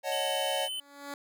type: chord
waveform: square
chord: D# half-diminished seventh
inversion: third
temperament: equal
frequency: 554.4 / 622.3 / 740 / 880 Hz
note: C#5 / D#5 / F#5 / A5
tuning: 0 / 0 / 0 / 0 cents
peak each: -34 / -36 / -36 / -39 dBFS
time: 0.03-0.69 s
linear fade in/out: 50 ms
type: tone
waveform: square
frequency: 3042 Hz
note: F#7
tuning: 47 cents sharp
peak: -34 dBFS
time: 0.12-0.8 s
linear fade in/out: 2 ms
type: tone with exponential growth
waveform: 10% pulse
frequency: 283.5 Hz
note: C#4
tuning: 39 cents sharp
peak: -27 dBFS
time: 0.58-1.14 s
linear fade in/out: 1 ms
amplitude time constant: 120 ms
effects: none